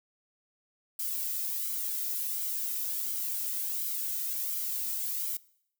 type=noise with flanger; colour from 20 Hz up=violet; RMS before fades=-33 dBFS; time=0.99-5.37 s; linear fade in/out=5 ms; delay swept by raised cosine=1.1 to 1.81 ms; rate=1.4 Hz; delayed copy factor=-0.55; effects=noise-tail reverb RT60 0.7 s tail -22 dB re dry